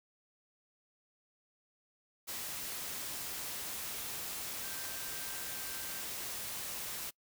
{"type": "tone in noise", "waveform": "sine", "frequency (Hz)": 1568, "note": "G6", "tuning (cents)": 0, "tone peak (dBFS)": -52, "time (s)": [4.62, 6.02], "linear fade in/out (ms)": 20, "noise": "white", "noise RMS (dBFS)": -41, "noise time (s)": [2.27, 7.11], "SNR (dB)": -14, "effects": ["noise-tail reverb RT60 0.1 s tail -25 dB re dry"]}